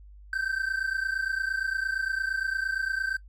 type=tone pair together; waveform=triangle; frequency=1539.3 / 1568 Hz; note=G6 / G6; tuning=-32 / 0 cents; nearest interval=unison; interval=32 cents; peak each=-28 dBFS; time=0.33-3.17 s; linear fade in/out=2 ms; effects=noise-tail reverb RT60 0.1 s tail -18 dB re dry + added 50 Hz sine -46 dBFS peak until 3.28 s